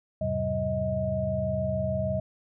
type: tone cluster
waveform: sine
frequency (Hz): 83.2 / 102.7 / 129 / 190.2 / 631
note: E2 / G#2 / C3 / F#3 / D#5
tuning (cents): +17 / -19 / -24 / +48 / +24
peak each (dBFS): -35 / -35 / -33 / -33 / -28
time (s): 0.21-2.2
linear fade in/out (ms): 5
effects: none